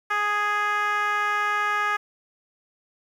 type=tone with band-pass filter; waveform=10% pulse; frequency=415.3 Hz; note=G#4; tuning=in tune; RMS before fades=-24 dBFS; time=0.1-1.97 s; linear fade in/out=10 ms; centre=1400 Hz; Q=2.1; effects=9-bit